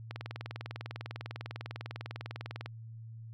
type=click train; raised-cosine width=0.3 ms; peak=-24 dBFS; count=52; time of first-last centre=0.11-2.66 s; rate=20 Hz; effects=added 113 Hz sine -44 dBFS peak until 3.33 s